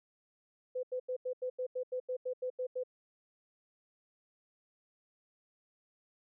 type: tone bursts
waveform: sine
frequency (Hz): 506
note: B4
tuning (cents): +42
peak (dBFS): -33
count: 13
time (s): 0.75-2.836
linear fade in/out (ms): 10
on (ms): 82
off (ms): 85
effects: none